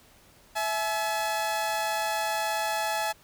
sawtooth tone pair together, 659.3 / 852.9 Hz, E5 / G#5, 0 / +46 cents, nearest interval major third, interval 446 cents, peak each -28 / -24 dBFS, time 0.55-3.13 s, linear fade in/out 20 ms, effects pink hiss -57 dBFS RMS until 3.23 s

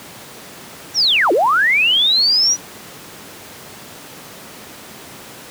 sine linear two-way sweep, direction down then up, 5920 to 312.1 to 5920 Hz, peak -11 dBFS, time 0.94-2.57 s, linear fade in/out 50 ms, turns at 1.32 s, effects pink hiss -36 dBFS RMS until 5.5 s + high-pass 150 Hz 12 dB/octave

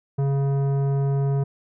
sine tone with tanh clipping, 138.59 Hz, C#3, in tune, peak -21 dBFS, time 0.18-1.44 s, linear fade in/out 10 ms, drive 13 dB, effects none

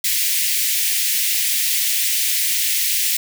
white high-pass noise, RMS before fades -19 dBFS, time 0.04-3.17 s, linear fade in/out 5 ms, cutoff 1900 Hz, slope 48 dB/octave, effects none

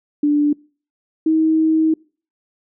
sine tone pair in turn, 293.7 / 317.6 Hz, D4 / D#4, 0 / +36 cents, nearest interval minor second, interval 136 cents, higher second, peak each -12 dBFS, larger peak neither, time 0.23-0.53 / 1.26-1.94 s, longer second, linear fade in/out 5 ms, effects noise-tail reverb RT60 0.4 s tail -25 dB re dry

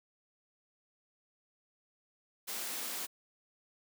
white high-pass noise, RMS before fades -39 dBFS, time 2.47-3.07 s, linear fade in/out 20 ms, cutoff 180 Hz, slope 48 dB/octave, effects none

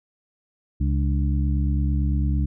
harmonic tone with a mistuned harmonic, 68.9 Hz, C#2, 10 cents flat, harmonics 1 / 2 / 3 / 4, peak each -20 / -26 / -30 / -32 dBFS, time 0.8-2.46 s, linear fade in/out 10 ms, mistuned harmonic 4, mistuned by +110 cents, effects none

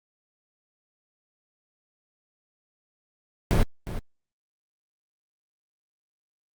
brown noise with echo, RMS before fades -19 dBFS, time 3.51-3.63 s, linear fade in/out 0 ms, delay 360 ms, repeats 1, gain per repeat -12 dB, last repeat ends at 3.99 s, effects Opus 48 kbps

